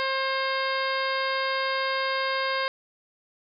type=harmonic tone with a mistuned harmonic; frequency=533 Hz; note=C5; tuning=32 cents sharp; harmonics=1 / 2 / 3 / 4 / 5 / 6 / 7 / 8 / 9; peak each=-30 / -29 / -31 / -33 / -39 / -39 / -37 / -41 / -37 dBFS; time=0-2.68 s; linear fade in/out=0 ms; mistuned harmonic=6; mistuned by=-19 cents; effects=none